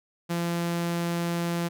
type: tone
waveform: sawtooth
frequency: 171 Hz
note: F3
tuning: 36 cents flat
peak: -22 dBFS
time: 0.29-1.69 s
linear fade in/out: 20 ms
effects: none